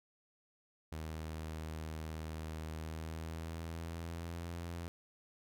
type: tone with pitch glide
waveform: sawtooth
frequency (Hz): 79 to 85.16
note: D#2 to F2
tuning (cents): +27 to -43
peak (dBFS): -37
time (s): 0.92-4.88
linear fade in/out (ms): 0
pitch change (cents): +130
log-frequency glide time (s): 2.71-4.51
effects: none